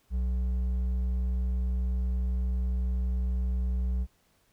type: tone with hard clipping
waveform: triangle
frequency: 62 Hz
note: B1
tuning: 7 cents sharp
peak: -27 dBFS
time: 0.1-4.07 s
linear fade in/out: 50 ms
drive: 8 dB
effects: pink hiss -68 dBFS RMS until 4.52 s